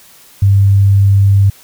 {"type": "tone", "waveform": "sine", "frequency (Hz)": 99, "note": "G2", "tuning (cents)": 18, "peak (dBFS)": -5, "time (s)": [0.42, 1.5], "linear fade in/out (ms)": 5, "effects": ["white hiss -42 dBFS RMS until 1.63 s"]}